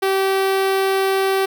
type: tone with notch filter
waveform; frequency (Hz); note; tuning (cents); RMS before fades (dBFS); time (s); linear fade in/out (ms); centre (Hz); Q
sawtooth; 386.2; G4; -26; -18; 0.02-1.46; 10; 6900; 1.5
effects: 8-bit